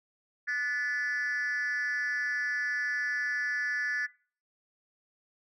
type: tone with frequency modulation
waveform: sine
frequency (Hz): 1734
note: A6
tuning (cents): -26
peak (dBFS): -26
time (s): 0.47-4.07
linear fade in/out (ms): 20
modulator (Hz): 263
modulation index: 0.7
effects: noise-tail reverb RT60 0.4 s tail -20 dB re dry + tanh soft clip ceiling -27 dBFS